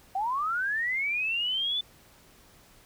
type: linear sweep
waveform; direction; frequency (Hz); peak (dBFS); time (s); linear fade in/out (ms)
sine; up; 740 to 3520; -26; 0.15-1.81; 5
effects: pink hiss -57 dBFS RMS until 2.85 s